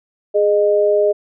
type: tone pair together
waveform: sine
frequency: 415.3 / 613.9 Hz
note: G#4 / D#5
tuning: 0 / -23 cents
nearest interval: perfect fifth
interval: 677 cents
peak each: -14 dBFS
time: 0.34-1.13 s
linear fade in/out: 20 ms
effects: none